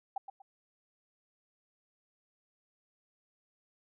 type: tone with echo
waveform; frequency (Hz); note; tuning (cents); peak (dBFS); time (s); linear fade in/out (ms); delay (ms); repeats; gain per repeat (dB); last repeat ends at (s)
sine; 784; G5; 0; -31; 0.16-0.18; 5; 120; 2; -10; 0.42
effects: none